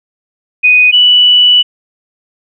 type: tone pair in turn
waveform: sine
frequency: 2489 / 2960 Hz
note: D#7 / F#7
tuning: 0 / 0 cents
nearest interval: minor third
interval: 300 cents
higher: second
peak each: -3 dBFS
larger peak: neither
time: 0.63-0.92 / 0.92-1.63 s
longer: second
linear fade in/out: 20 ms
effects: none